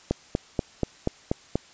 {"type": "click train", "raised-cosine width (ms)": 2, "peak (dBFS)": -9, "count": 7, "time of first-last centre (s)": [0.11, 1.556], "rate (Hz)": 4.15, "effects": ["white hiss -52 dBFS RMS until 1.73 s", "resampled to 16000 Hz"]}